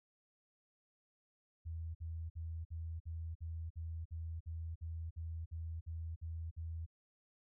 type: tone bursts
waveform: sine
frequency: 81.9 Hz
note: E2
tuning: 11 cents flat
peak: -40 dBFS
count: 15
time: 1.65-6.864 s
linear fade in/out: 20 ms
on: 300 ms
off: 51 ms
effects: none